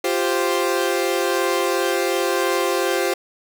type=chord; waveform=sawtooth; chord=F suspended second; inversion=none; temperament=equal; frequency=349.2 / 392 / 523.3 Hz; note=F4 / G4 / C5; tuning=0 / 0 / 0 cents; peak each=-19 dBFS; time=0.04-3.14 s; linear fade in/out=5 ms; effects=none